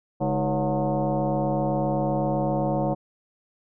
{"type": "tone with frequency modulation", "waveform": "sine", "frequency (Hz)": 207.9, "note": "G#3", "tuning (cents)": 2, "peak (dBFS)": -21, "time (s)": [0.2, 2.95], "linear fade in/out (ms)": 20, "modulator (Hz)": 174, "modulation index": 3.5, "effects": []}